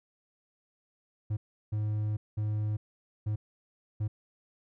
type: tone bursts at uneven times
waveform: triangle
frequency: 106.3 Hz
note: G#2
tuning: 41 cents sharp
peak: -26 dBFS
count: 5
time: 1.3-1.37 / 1.72-2.17 / 2.37-2.77 / 3.26-3.36 / 4-4.08 s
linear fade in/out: 10 ms
effects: none